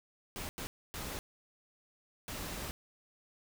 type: noise bursts at uneven times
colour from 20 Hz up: pink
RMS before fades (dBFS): -41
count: 4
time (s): 0.36-0.49 / 0.58-0.67 / 0.94-1.19 / 2.28-2.71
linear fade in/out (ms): 0
effects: none